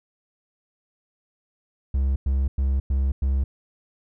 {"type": "tone bursts", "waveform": "triangle", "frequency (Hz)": 67.3, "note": "C2", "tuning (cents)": 49, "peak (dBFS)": -17, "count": 5, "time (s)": [1.94, 3.44], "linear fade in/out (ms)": 5, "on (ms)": 220, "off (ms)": 100, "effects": []}